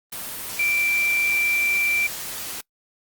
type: tone in noise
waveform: sine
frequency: 2349 Hz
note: D7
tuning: in tune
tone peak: -19 dBFS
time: 0.59-2.07 s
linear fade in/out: 5 ms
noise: white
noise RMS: -32 dBFS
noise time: 0.12-2.61 s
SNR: +10 dB
effects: noise-tail reverb RT60 0.1 s tail -25 dB re dry + Opus 32 kbps